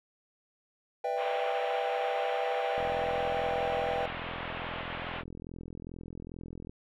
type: chord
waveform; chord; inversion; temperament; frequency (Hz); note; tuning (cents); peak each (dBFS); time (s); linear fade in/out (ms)
triangle; E minor seventh; second; just; 494.4 / 593.3 / 659.3 / 791.1; B4 / D5 / E5 / G5; +2 / +18 / 0 / +16; -32 / -35 / -34 / -31; 1.04-4.06; 5
type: band-pass noise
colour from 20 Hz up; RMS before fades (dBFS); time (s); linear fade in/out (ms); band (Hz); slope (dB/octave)
pink; -39; 1.16-5.24; 50; 470 to 3300; 48
type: click train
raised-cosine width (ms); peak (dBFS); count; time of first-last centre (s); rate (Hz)
3; -30; 167; 2.78-6.695; 42.4
effects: none